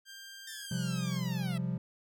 15% pulse tone with pitch glide, 1588 to 1611.1 Hz, G6 to G6, +22 to +47 cents, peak -40 dBFS, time 0.05-1.21 s, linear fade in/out 50 ms, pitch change +25 cents, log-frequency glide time 0.98-1.04 s
10% pulse linear sweep, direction down, 1816 to 641 Hz, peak -34 dBFS, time 0.47-1.58 s, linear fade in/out 5 ms
triangle chord, C suspended fourth, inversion none, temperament equal, 130.81 / 174.61 / 196 Hz, C3 / F3 / G3, 0 / 0 / 0 cents, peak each -33 / -32 / -37 dBFS, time 0.71-1.78 s, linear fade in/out 5 ms
effects none

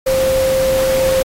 sine tone in noise, 527 Hz, C5, 12 cents sharp, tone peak -12 dBFS, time 0.06-1.23 s, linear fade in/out 10 ms, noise pink, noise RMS -23 dBFS, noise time 0.06-1.23 s, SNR +8 dB, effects AAC 48 kbps

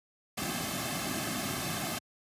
pink noise with comb filter, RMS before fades -34 dBFS, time 0.37-1.99 s, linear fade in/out 10 ms, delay 2.1 ms, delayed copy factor -0.8, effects high-pass 100 Hz 12 dB/octave + resampled to 32000 Hz

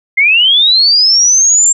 sine linear sweep, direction up, 2073 to 7459 Hz, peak -5 dBFS, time 0.17-1.73 s, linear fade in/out 10 ms, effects none

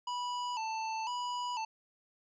square tone with vibrato, 932.3 Hz, A#5, in tune, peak -35 dBFS, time 0.07-1.65 s, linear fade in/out 5 ms, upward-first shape square, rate 1 Hz, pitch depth 88 cents each way, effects resampled to 16000 Hz

